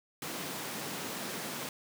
pink high-pass noise, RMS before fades -39 dBFS, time 0.22-1.69 s, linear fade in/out 2 ms, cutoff 150 Hz, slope 24 dB/octave, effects none

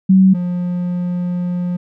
sine / triangle tone pair in turn, 189.5 / 177.51 Hz, F#3 / F3, +42 / +28 cents, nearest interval minor second, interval 114 cents, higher first, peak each -6 / -15 dBFS, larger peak first, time 0.09-0.34 / 0.34-1.77 s, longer second, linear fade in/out 10 ms, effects none

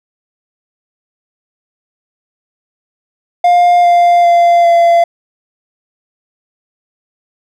triangle tone with pitch steps, 705 / 697.7 / 690.5 / 683.3 Hz, F5 / F5 / F5 / F5, +16 / -2 / -20 / -38 cents, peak -3 dBFS, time 3.44-5.04 s, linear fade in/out 5 ms, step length 400 ms, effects none

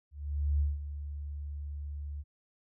sine tone with ADSR envelope, 72.6 Hz, D2, 19 cents flat, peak -24 dBFS, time 0.11-2.24 s, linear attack 490 ms, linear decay 180 ms, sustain -12 dB, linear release 38 ms, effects none

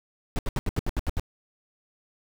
brown noise bursts, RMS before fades -25 dBFS, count 9, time 0.36-1.196 s, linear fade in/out 0 ms, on 28 ms, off 73 ms, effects none

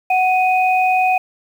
sine tone pair together, 742 / 2496 Hz, F#5 / D#7, +5 / +5 cents, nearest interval octave + major sixth, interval 2100 cents, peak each -13 / -19 dBFS, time 0.1-1.18 s, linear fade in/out 5 ms, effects 7-bit

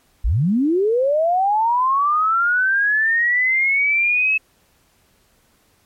sine linear sweep, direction up, 36.71 to 2600 Hz, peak -14 dBFS, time 0.24-4.38 s, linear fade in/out 10 ms, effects pink hiss -59 dBFS RMS until 5.85 s + MP3 64 kbps

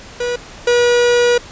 45% pulse tone pair in turn, 485.9 / 482.5 Hz, B4 / B4, -28 / -40 cents, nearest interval unison, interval 12 cents, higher first, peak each -17 / -10 dBFS, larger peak second, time 0.2-0.36 / 0.67-1.38 s, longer second, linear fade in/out 5 ms, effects pink hiss -36 dBFS RMS until 1.51 s + resampled to 16000 Hz

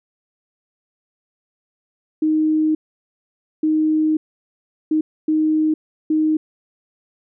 sine tone bursts at uneven times, 311.1 Hz, D#4, in tune, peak -14 dBFS, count 5, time 2.22-2.75 / 3.63-4.17 / 4.91-5.01 / 5.28-5.74 / 6.1-6.37 s, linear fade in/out 5 ms, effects none

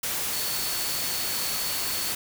sine tone in noise, 4435 Hz, C#8, in tune, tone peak -34 dBFS, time 0.33-2.12 s, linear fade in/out 5 ms, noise white, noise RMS -29 dBFS, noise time 0.03-2.15 s, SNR -8 dB, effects none

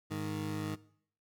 20% pulse tone pair together, 103.82 / 155.56 Hz, G#2 / D#3, 0 / 0 cents, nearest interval perfect fifth, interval 700 cents, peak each -34 / -34 dBFS, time 0.1-0.76 s, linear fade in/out 20 ms, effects noise-tail reverb RT60 0.6 s tail -19 dB re dry

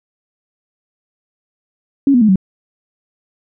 sine tone with pitch steps, 277.2 / 244.1 / 215 / 189.33 Hz, C#4 / B3 / A3 / F#3, 0 / -20 / -40 / +40 cents, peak -7 dBFS, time 2.07-2.358 s, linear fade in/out 2 ms, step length 72 ms, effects none

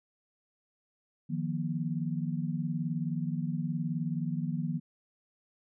sine chord, Eb suspended second, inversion none, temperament equal with one note detuned, 155.56 / 174.61 / 239.2 Hz, Eb3 / F3 / Bb3, 0 / 0 / +45 cents, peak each -33 / -34 / -36 dBFS, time 1.29-4.8 s, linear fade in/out 20 ms, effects none

